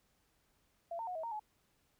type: tone with pitch steps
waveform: sine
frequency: 679 / 910 / 726 / 642 / 925 / 852 Hz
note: F5 / A#5 / F#5 / E5 / A#5 / G#5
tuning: -49 / -42 / -33 / -46 / -14 / +44 cents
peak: -38 dBFS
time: 0.91-1.396 s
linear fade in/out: 5 ms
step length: 81 ms
effects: pink hiss -75 dBFS RMS until 1.99 s